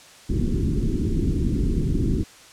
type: low-pass noise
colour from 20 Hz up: pink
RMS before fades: -22 dBFS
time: 0.29-2.24 s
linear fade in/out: 10 ms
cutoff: 370 Hz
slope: 48 dB/octave
effects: white hiss -47 dBFS RMS until 2.52 s + low-pass 8000 Hz 12 dB/octave